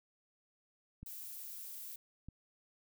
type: clicks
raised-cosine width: 5 ms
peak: -35 dBFS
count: 2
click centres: 1.03 / 2.286 s
type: noise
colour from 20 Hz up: violet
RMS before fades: -47 dBFS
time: 1.06-1.96 s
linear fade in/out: 5 ms
effects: none